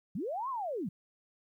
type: linear two-way sweep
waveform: sine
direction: up then down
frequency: 148 to 1108.7 to 148 Hz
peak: -33 dBFS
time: 0.15-0.89 s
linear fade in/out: 5 ms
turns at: 0.49 s
effects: 12-bit